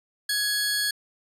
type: tone pair together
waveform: sawtooth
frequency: 1669 / 4399 Hz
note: G#6 / C#8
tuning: +8 / -14 cents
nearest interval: octave + perfect fourth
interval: 1678 cents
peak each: -23 dBFS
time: 0.29-0.91 s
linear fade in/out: 5 ms
effects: resampled to 32000 Hz